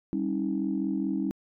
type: tone cluster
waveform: sine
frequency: 197.4 / 273.1 / 317.9 Hz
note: G3 / C#4 / D#4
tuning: +12 / -26 / +37 cents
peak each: -30 dBFS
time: 0.13-1.31 s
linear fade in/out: 0 ms
effects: tanh soft clip ceiling -17 dBFS